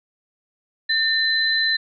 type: tone pair together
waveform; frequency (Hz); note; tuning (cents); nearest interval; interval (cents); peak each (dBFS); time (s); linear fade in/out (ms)
sine; 1800 / 4041; A6 / B7; +39 / +39; octave + major second; 1400; -20; 0.89-1.77; 10
effects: none